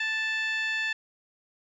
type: tone with high-pass filter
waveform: 15% pulse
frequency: 880 Hz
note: A5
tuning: in tune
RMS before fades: -29 dBFS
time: 0-0.93 s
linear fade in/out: 5 ms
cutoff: 1900 Hz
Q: 2.8
effects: resampled to 16000 Hz + 10-bit